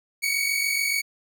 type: tone pair together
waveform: sawtooth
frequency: 2220 / 2267 Hz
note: C#7 / C#7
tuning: +2 / +38 cents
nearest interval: unison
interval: 36 cents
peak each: -22 dBFS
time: 0.22-1.02 s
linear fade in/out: 20 ms
effects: none